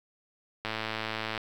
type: click train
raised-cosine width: 0.3 ms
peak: -16 dBFS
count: 81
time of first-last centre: 0.65-1.377 s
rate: 110 Hz
effects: 8-bit